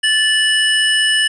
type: tone pair together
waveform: square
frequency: 1748 / 2945 Hz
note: A6 / F#7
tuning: -12 / -9 cents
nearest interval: major sixth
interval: 903 cents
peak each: -16 / -15 dBFS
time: 0.03-1.28 s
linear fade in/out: 10 ms
effects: resampled to 22050 Hz